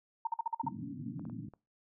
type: tone bursts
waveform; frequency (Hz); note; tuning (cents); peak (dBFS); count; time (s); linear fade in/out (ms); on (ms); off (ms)
sine; 915; A#5; -32; -29; 7; 0.25-0.686; 5; 22; 47
type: band-pass noise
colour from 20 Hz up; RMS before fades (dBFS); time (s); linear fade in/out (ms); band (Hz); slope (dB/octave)
white; -42; 0.63-1.49; 5; 100 to 300; 96
type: clicks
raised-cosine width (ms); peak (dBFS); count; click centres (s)
1; -39; 4; 1.195 / 1.253 / 1.298 / 1.537
effects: noise-tail reverb RT60 0.3 s tail -24 dB re dry